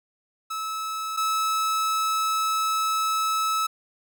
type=tone pair in turn; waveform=45% pulse; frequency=1300 / 1300 Hz; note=E6 / E6; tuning=-24 / -24 cents; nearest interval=unison; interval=0 cents; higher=neither; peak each=-28 / -22 dBFS; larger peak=second; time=0.5-1.17 / 1.17-3.67 s; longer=second; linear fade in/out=10 ms; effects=none